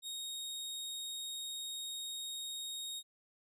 sawtooth tone, 3739 Hz, A#7, 4 cents sharp, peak -37 dBFS, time 0.02-3.03 s, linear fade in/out 50 ms, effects resampled to 32000 Hz

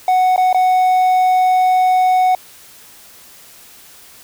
triangle tone with dropouts, 740 Hz, F#5, in tune, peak -8 dBFS, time 0.08-2.35 s, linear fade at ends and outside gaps 2 ms, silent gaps 0.362-0.378 / 0.529-0.545 s, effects white hiss -42 dBFS RMS until 4.23 s

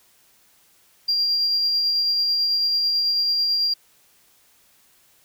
sine tone with tremolo, 4767 Hz, D8, 25 cents sharp, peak -16 dBFS, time 1.08-3.74 s, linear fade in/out 10 ms, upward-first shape sine, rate 9.1 Hz, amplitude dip 25%, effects tanh soft clip ceiling -14 dBFS + white hiss -58 dBFS RMS until 5.24 s

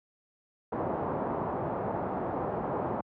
white low-pass noise, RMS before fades -32 dBFS, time 0.72-3.01 s, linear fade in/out 5 ms, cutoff 920 Hz, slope 24 dB/octave, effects high-pass 100 Hz 12 dB/octave

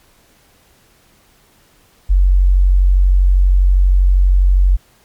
sine tone, 46.25 Hz, F#1, in tune, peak -7 dBFS, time 2.09-4.77 s, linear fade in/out 20 ms, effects pink hiss -52 dBFS RMS until 5.04 s + MP3 96 kbps

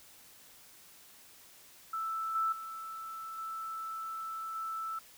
sine tone with level steps, 1321 Hz, E6, 3 cents sharp, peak -33 / -28 / -40 / -37 / -35 dBFS, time 1.93-4.99 s, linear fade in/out 5 ms, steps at 2.35 / 2.52 / 3.38 / 4.55 s, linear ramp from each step 5 ms, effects white hiss -57 dBFS RMS until 5.17 s

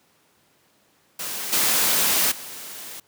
white noise with level steps, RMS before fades -30 / -20 / -37 dBFS, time 1.19-3 s, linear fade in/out 5 ms, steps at 1.52 / 2.31 s, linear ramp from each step 10 ms, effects pink hiss -61 dBFS RMS until 3.07 s + high-pass 150 Hz 12 dB/octave

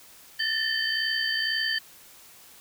sine tone cluster, 1755 / 1817 / 3083 / 4605 Hz, A6 / A#6 / G7 / D8, -5 / -45 / -29 / -35 cents, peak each -30 dBFS, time 0.39-1.79 s, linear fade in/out 10 ms, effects white hiss -51 dBFS RMS until 2.6 s

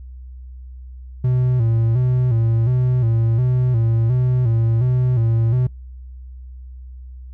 triangle tone with vibrato, 119.9 Hz, A#2, 49 cents sharp, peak -12 dBFS, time 1.24-5.67 s, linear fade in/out 5 ms, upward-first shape square, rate 1.4 Hz, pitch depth 88 cents each way, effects noise-tail reverb RT60 0.2 s tail -25 dB re dry + added 63 Hz sine -33 dBFS peak until 7.33 s

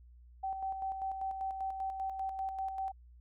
sine tone with tremolo, 770 Hz, G5, 31 cents flat, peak -33 dBFS, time 0.43-2.92 s, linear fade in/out 10 ms, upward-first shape square, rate 5.1 Hz, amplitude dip 45%, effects added 60 Hz sine -54 dBFS peak until 3.2 s

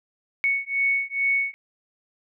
sine beating tone pair, 2217 / 2219.3 Hz, C#7 / C#7, 0 / +1 cents, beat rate 2.3 Hz, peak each -24 dBFS, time 0.44-1.54 s, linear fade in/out 0 ms, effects none

